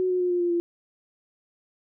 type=tone with pitch steps; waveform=sine; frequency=369.4 / 364.1 / 358.9 / 353.7 / 348.7 / 343.7 Hz; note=F#4 / F#4 / F4 / F4 / F4 / F4; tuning=-3 / -28 / +47 / +22 / -3 / -28 cents; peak=-21 dBFS; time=0-0.6 s; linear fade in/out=0 ms; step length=100 ms; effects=none